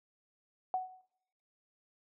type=tone with exponential decay; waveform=sine; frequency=744 Hz; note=F#5; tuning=9 cents sharp; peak=-27 dBFS; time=0.74-1.01 s; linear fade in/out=1 ms; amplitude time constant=58 ms; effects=noise-tail reverb RT60 0.7 s tail -18 dB re dry